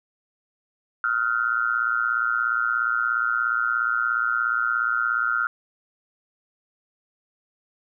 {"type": "tone with amplitude modulation", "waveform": "sine", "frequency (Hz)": 1396.9, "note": "F6", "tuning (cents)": 0, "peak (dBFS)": -16, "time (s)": [1.04, 5.47], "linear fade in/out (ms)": 2, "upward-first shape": "sine", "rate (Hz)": 117, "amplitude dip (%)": 100, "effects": []}